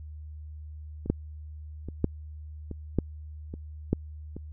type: two click trains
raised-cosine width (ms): 3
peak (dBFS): -24 / -10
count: 5 / 4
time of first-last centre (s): 1.06-4.366 / 1.1-3.93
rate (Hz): 1.21 / 1.06
effects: added 76 Hz sine -39 dBFS peak until 4.52 s